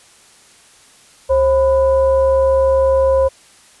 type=tone with frequency modulation; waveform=sine; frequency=534 Hz; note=C5; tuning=35 cents sharp; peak=-10 dBFS; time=1.29-3.29 s; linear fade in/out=20 ms; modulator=464 Hz; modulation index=0.48; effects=white hiss -47 dBFS RMS until 3.8 s + resampled to 24000 Hz